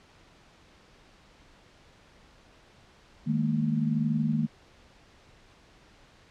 sine chord, D# suspended fourth, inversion none, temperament equal with one note detuned, 155.56 / 207.7 / 228.8 Hz, D#3 / G#3 / A#3, 0 / 0 / -32 cents, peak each -28 / -31 / -27 dBFS, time 3.26-4.47 s, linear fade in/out 20 ms, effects pink hiss -57 dBFS RMS until 6.3 s + low-pass 5000 Hz 12 dB/octave

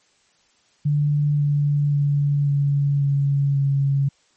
sine tone with pitch steps, 146.7 / 145.1 / 143.52 / 141.95 / 140.4 / 138.87 Hz, D3 / D3 / D3 / C#3 / C#3 / C#3, -2 / -21 / -40 / +41 / +22 / +3 cents, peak -16 dBFS, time 0.85-4.09 s, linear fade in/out 10 ms, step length 540 ms, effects white hiss -61 dBFS RMS until 4.36 s + MP3 32 kbps

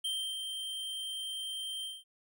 square tone with ADSR envelope, 3145 Hz, G7, 5 cents sharp, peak -32 dBFS, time 0.04-2.04 s, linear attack 9 ms, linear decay 320 ms, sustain -5 dB, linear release 200 ms, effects none

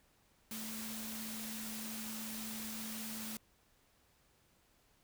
sine tone in noise, 220 Hz, A3, in tune, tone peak -45 dBFS, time 0.51-3.37 s, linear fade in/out 2 ms, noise white, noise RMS -45 dBFS, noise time 0.51-3.37 s, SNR -3 dB, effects pink hiss -71 dBFS RMS until 5.03 s

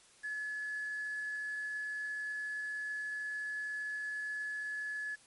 sine tone with quantisation, 1707 Hz, G#6, 47 cents sharp, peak -36 dBFS, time 0.23-5.16 s, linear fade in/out 20 ms, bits 9, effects white hiss -62 dBFS RMS until 5.26 s + MP3 48 kbps

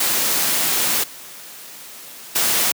white noise with level steps, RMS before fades -19 / -38 / -18 dBFS, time 0-2.72 s, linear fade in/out 5 ms, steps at 1.03 / 2.35 s, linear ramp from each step 10 ms, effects high-pass 150 Hz 12 dB/octave

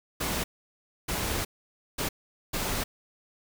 pink noise bursts at uneven times, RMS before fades -30 dBFS, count 4, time 0.2-0.44 / 1.08-1.45 / 1.98-2.09 / 2.53-2.84 s, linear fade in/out 10 ms, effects none

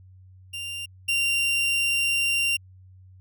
40% pulse tone pair in turn, 2785 / 2771 Hz, F7 / F7, -5 / -14 cents, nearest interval unison, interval 9 cents, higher first, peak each -30 / -20 dBFS, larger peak second, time 0.53-0.86 / 1.08-2.57 s, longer second, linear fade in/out 10 ms, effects added 93 Hz sine -47 dBFS peak until 3.2 s

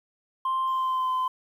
sine tone with pitch glide, 1050 to 1027.2 Hz, C6 to C6, +6 to -32 cents, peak -21 dBFS, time 0.45-1.28 s, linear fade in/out 5 ms, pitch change -38 cents, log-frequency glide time 0.67-1.12 s, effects tanh soft clip ceiling -22 dBFS + 9-bit

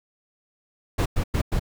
brown noise bursts, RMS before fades -22 dBFS, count 4, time 0.98-1.596 s, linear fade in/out 10 ms, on 79 ms, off 100 ms, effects none

